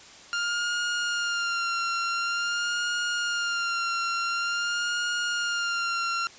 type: tone with vibrato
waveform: sawtooth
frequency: 1400 Hz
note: F6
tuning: 4 cents sharp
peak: -22 dBFS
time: 0.33-6.27 s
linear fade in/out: 0 ms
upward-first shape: sine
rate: 0.47 Hz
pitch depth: 33 cents each way
effects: white hiss -48 dBFS RMS until 6.38 s + resampled to 16000 Hz